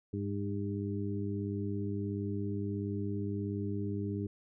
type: harmonic tone with a mistuned harmonic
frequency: 101.5 Hz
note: G#2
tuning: 39 cents flat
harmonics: 1 / 2 / 3 / 4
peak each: -36 / -38 / -39 / -41 dBFS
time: 0.13-4.27 s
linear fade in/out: 5 ms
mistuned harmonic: 4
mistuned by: -19 cents
effects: none